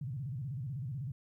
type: tone with vibrato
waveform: sine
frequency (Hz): 130.81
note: C3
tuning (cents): 0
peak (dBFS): -36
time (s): 0.01-1.12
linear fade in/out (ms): 5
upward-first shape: square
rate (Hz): 16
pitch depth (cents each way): 200
effects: 13-bit